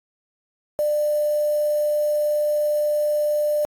sine tone with quantisation, 597 Hz, D5, 28 cents sharp, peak -18 dBFS, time 0.79-3.65 s, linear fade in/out 0 ms, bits 6, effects AAC 64 kbps

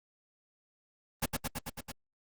pink noise with echo, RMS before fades -29 dBFS, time 1.22-1.26 s, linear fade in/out 10 ms, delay 110 ms, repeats 6, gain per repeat -2 dB, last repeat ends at 1.92 s, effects Opus 32 kbps

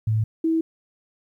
sine tone pair in turn, 109.5 / 324.5 Hz, A2 / E4, -8 / -27 cents, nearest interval octave + perfect fifth, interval 1881 cents, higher second, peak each -18 / -18 dBFS, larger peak neither, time 0.07-0.24 / 0.44-0.61 s, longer neither, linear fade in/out 5 ms, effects 10-bit

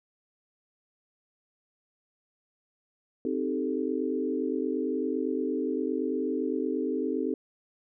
sine chord, A half-diminished seventh, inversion first, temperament equal, 261.6 / 311.1 / 392 / 440 Hz, C4 / Eb4 / G4 / A4, 0 / 0 / 0 / 0 cents, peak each -31 / -32 / -33 / -33 dBFS, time 3.25-7.34 s, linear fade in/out 2 ms, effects none

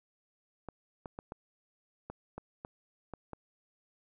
clicks, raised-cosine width 1 ms, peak -27 dBFS, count 9, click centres 0.687 / 1.058 / 1.189 / 1.321 / 2.1 / 2.38 / 2.649 / 3.137 / 3.333 s, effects none

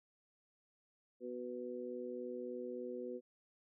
harmonic tone, 123.47 Hz, B2, in tune, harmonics 2 / 3 / 4, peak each -47 / -45 / -45 dBFS, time 1.2-3.21 s, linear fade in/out 50 ms, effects none

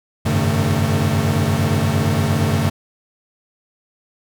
45% pulse tone cluster, 92.4 / 101.1 / 136.1 / 153.1 / 223 Hz, F#2 / G#2 / C#3 / D#3 / A3, -2 / -46 / -31 / -28 / +23 cents, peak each -22 dBFS, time 0.25-2.7 s, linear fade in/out 10 ms, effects none

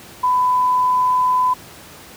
sine tone with pitch glide, 1000 to 1006.4 Hz, B5 to B5, +21 to +32 cents, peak -13 dBFS, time 0.23-1.54 s, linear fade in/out 10 ms, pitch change +11 cents, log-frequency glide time 0.41-1.43 s, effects pink hiss -40 dBFS RMS until 2.16 s + high-pass 80 Hz 12 dB/octave

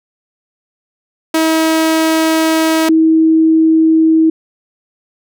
sawtooth / sine tone pair in turn, 320.6 / 320.6 Hz, E4 / E4, -48 / -48 cents, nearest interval unison, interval 0 cents, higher neither, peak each -6 dBFS, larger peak neither, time 1.34-2.89 / 2.89-4.3 s, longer first, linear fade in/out 5 ms, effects none

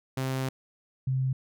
sawtooth / sine tone pair in turn, 131.8 / 131.23 Hz, C3 / C3, +13 / +6 cents, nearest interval unison, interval 7 cents, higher first, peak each -24 dBFS, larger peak neither, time 0.17-0.49 / 1.07-1.33 s, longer first, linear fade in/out 5 ms, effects none

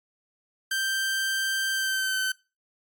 sawtooth tone with pitch glide, 1568 to 1532.2 Hz, G6 to G6, 0 to -40 cents, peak -21 dBFS, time 0.71-2.32 s, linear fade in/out 5 ms, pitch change -40 cents, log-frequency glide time 1.72-2.18 s, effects noise-tail reverb RT60 0.3 s tail -23 dB re dry + MP3 96 kbps

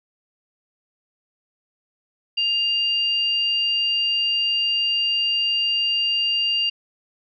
sine tone pair together, 2807 / 4703 Hz, F7 / D8, +8 / +2 cents, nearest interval major sixth, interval 894 cents, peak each -19 / -27 dBFS, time 2.37-6.7 s, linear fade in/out 10 ms, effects none

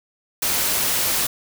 white noise, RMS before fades -21 dBFS, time 0.42-1.27 s, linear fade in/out 5 ms, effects none

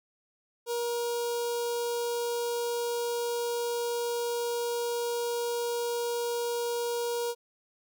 sawtooth tone with notch filter, 474.2 Hz, A#4, 30 cents sharp, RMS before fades -31 dBFS, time 0.66-7.35 s, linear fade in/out 50 ms, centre 1900 Hz, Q 0.7, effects none

